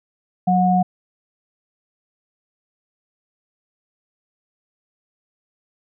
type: tone pair together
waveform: sine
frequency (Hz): 183.96 / 728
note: F#3 / F#5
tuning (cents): -10 / -28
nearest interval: 2 octaves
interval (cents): 2382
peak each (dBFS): -16 / -16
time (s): 0.47-0.83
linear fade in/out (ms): 10
effects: none